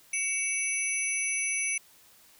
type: tone cluster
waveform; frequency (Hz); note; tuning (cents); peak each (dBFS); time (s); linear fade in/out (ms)
sine; 2257 / 2663 / 6020 / 10040; C#7 / E7 / F#8 / D#9; +31 / +17 / +29 / +15; -31 / -38 / -33 / -32; 0.13-1.78; 5
effects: white hiss -58 dBFS RMS until 2.39 s